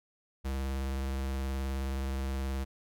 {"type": "tone with vibrato", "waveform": "square", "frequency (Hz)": 67, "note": "C2", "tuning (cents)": 42, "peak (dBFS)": -32, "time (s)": [0.44, 2.65], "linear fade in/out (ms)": 20, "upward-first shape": "sine", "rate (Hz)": 19, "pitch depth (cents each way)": 24, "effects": []}